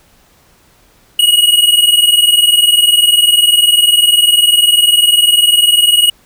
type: tone pair together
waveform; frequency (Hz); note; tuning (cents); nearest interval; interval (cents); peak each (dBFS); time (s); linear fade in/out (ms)
square; 2888 / 2908; F#7 / F#7; -43 / -31; unison; 12; -10; 1.19-6.1; 5
effects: pink hiss -49 dBFS RMS until 6.25 s